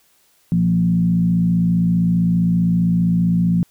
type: tone with frequency modulation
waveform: sine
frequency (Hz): 174.61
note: F3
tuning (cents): 0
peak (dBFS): -13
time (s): 0.52-3.63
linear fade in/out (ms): 0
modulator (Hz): 55.3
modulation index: 0.67
effects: white hiss -58 dBFS RMS until 3.7 s